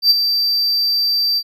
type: tone with ADSR envelope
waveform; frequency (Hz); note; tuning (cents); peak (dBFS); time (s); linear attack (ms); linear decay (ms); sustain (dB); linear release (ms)
triangle; 4673; D8; -9; -5; 0.02-1.43; 84; 25; -8; 56
effects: none

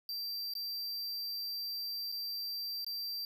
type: tone with dropouts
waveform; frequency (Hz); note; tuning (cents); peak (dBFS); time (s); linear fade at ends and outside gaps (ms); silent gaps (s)
square; 4699; D8; 0; -37; 0.09-3.25; 1; 0.537-0.552 / 2.118-2.123 / 2.846-2.865
effects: none

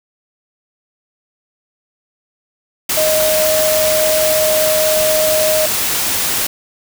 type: tone in noise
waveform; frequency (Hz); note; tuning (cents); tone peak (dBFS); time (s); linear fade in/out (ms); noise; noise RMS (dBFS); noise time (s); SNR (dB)
sine; 622.3; D#5; 0; -13; 2.97-5.66; 5; white; -17; 2.89-6.47; +1
effects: none

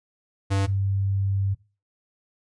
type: tone pair in turn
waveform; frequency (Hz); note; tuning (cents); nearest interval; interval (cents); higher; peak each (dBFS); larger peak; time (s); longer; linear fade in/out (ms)
square / sine; 98 / 98; G2 / G2; 0 / 0; unison; 0; neither; -21; neither; 0.5-0.67 / 0.67-1.55; second; 20
effects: noise-tail reverb RT60 0.3 s tail -18 dB re dry + resampled to 22050 Hz

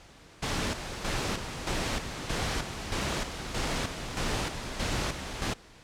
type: noise with tremolo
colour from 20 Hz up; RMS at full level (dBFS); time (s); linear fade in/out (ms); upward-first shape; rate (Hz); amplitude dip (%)
pink; -30; 0.42-5.54; 10; square; 1.6; 55
effects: pink hiss -53 dBFS RMS until 5.83 s + low-pass 7000 Hz 12 dB/octave

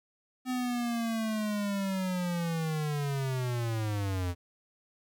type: linear sweep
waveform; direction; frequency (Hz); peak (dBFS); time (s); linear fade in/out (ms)
square; down; 255.8 to 86; -30; 0.45-4.35; 50
effects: 11-bit

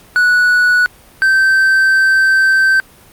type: tone pair in turn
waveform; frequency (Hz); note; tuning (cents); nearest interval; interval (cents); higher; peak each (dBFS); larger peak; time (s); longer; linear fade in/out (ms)
triangle; 1472 / 1553.2; F#6 / G6; -9 / -16; minor second; 93; second; -6; neither; 0.16-0.86 / 1.22-2.8; second; 0
effects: pink hiss -43 dBFS RMS until 3.12 s + Opus 48 kbps

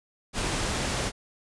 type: low-pass noise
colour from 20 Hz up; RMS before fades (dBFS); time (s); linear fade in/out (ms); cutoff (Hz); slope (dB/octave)
pink; -29; 0.33-1.12; 50; 9600; 24
effects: resampled to 24000 Hz

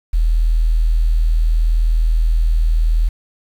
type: tone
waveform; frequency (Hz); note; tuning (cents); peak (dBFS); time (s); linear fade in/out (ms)
sine; 40.36; E1; -36; -11; 0.13-3.09; 10
effects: 7-bit

